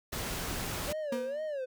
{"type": "noise", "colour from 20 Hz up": "pink", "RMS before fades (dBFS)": -36, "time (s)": [0.12, 0.93], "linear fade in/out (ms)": 10}
{"type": "tone with vibrato", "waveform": "triangle", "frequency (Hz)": 564, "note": "C#5", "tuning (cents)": 30, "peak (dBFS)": -31, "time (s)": [0.87, 1.66], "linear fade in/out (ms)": 20, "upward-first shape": "sine", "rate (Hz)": 2.2, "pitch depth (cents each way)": 180}
{"type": "tone with exponential decay", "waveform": "35% pulse", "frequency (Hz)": 238, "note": "A#3", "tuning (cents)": 36, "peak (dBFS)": -29, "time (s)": [1.12, 1.48], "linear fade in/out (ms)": 5, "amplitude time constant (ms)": 77}
{"effects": []}